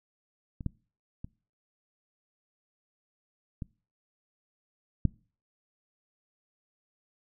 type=clicks; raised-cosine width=5 ms; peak=-27 / -18 / -26 / -23 / -11 dBFS; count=5; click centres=0.608 / 0.663 / 1.245 / 3.622 / 5.053 s; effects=noise-tail reverb RT60 0.4 s tail -24 dB re dry